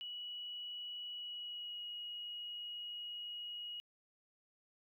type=tone with pitch glide; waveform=triangle; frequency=2932 to 2897 Hz; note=F#7 to F#7; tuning=-16 to -37 cents; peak=-39 dBFS; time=0.01-3.8 s; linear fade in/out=0 ms; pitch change=-21 cents; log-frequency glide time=1.13-1.84 s; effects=tanh soft clip ceiling -41 dBFS